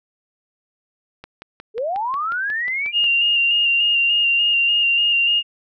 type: click train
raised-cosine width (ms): 0.3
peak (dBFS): -20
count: 11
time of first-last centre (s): 1.24-3.042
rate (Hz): 5.55
type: linear sweep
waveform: sine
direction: up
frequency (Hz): 410 to 2421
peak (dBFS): -20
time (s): 1.74-2.93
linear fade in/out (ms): 50
type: tone with vibrato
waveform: sine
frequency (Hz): 2807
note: F7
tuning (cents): +8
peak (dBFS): -14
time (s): 2.92-5.43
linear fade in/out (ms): 50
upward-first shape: square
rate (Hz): 3.4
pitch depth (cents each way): 22
effects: none